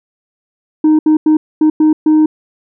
sine tone bursts at uneven times, 309.5 Hz, D#4, 9 cents flat, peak -3 dBFS, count 6, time 0.84-0.99 / 1.06-1.17 / 1.26-1.37 / 1.61-1.7 / 1.8-1.93 / 2.06-2.26 s, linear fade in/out 5 ms, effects tanh soft clip ceiling -5 dBFS

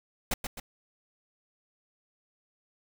pink noise with echo, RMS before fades -28 dBFS, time 0.31-0.34 s, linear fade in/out 5 ms, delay 130 ms, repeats 2, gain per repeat -6 dB, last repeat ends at 0.6 s, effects none

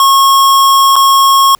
square tone with dropouts, 1090 Hz, C#6, 29 cents flat, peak -5 dBFS, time 0-1.55 s, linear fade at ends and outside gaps 1 ms, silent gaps 0.957-0.963 s, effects pink hiss -50 dBFS RMS until 1.59 s

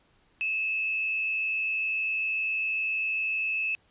sine tone with frequency modulation, 2600 Hz, E7, 24 cents flat, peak -26 dBFS, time 0.41-3.75 s, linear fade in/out 0 ms, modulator 87.4 Hz, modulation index 0.61, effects pink hiss -65 dBFS RMS until 3.9 s + resampled to 8000 Hz

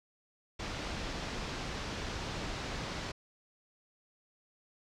pink low-pass noise, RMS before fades -39 dBFS, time 0.59-3.12 s, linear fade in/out 10 ms, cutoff 5900 Hz, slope 24 dB/octave, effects none

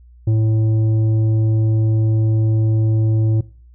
triangle tone with tanh clipping, 110 Hz, A2, in tune, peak -14 dBFS, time 0.27-3.41 s, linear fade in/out 5 ms, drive 12 dB, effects noise-tail reverb RT60 0.4 s tail -20 dB re dry + added 60 Hz sine -42 dBFS peak until 3.74 s

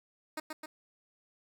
10% pulse tone with echo, 310 Hz, D#4, 6 cents flat, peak -27 dBFS, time 0.37-0.4 s, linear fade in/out 5 ms, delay 130 ms, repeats 2, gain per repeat -3 dB, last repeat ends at 0.66 s, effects none

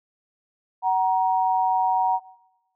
sine tone pair together, 750.1 / 942 Hz, F#5 / A#5, +23 / +18 cents, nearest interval major third, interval 395 cents, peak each -21 dBFS, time 0.82-2.2 s, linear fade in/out 50 ms, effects noise-tail reverb RT60 0.9 s tail -20 dB re dry

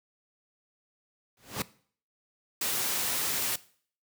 pink noise with exponential growth, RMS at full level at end -27 dBFS, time 1.37-1.62 s, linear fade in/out 2 ms, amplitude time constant 53 ms
white noise, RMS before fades -30 dBFS, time 2.61-3.56 s, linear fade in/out 5 ms
effects noise-tail reverb RT60 0.5 s tail -19 dB re dry + high-pass 100 Hz 12 dB/octave

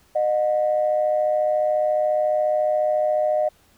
sine tone pair together, 612.8 / 727 Hz, D#5 / F#5, -27 / -31 cents, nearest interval minor third, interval 296 cents, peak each -18 / -24 dBFS, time 0.15-3.49 s, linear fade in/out 10 ms, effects tanh soft clip ceiling -10 dBFS + pink hiss -58 dBFS RMS until 3.77 s

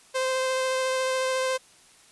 sawtooth tone with vibrato, 520 Hz, C5, 11 cents flat, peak -20 dBFS, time 0.14-1.58 s, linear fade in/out 20 ms, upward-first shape sine, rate 14 Hz, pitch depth 10 cents each way, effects white hiss -55 dBFS RMS until 2.11 s + resampled to 24000 Hz

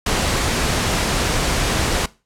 pink noise, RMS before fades -19 dBFS, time 0.06-2.06 s, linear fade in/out 5 ms, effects noise-tail reverb RT60 0.3 s tail -20 dB re dry + low-pass 9000 Hz 12 dB/octave

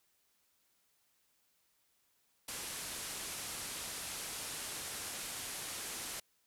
white low-pass noise, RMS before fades -43 dBFS, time 2.48-6.2 s, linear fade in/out 5 ms, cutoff 12000 Hz, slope 48 dB/octave, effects white hiss -75 dBFS RMS until 6.46 s

